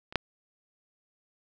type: clicks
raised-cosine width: 0.3 ms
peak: -27 / -8 dBFS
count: 2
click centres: 0.125 / 0.157 s
effects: none